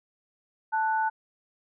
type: tone pair together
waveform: sine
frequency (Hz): 880 / 1480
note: A5 / F#6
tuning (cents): 0 / 0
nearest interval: major sixth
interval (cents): 900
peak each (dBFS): -24 / -30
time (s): 0.72-1.1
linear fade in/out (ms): 20
effects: none